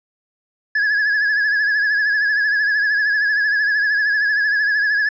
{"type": "tone with vibrato", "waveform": "triangle", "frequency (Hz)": 1685, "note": "G#6", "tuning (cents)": 25, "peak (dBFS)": -13, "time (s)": [0.75, 5.09], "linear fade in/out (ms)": 5, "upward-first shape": "triangle", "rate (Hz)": 13, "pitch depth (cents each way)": 71, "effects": ["resampled to 16000 Hz"]}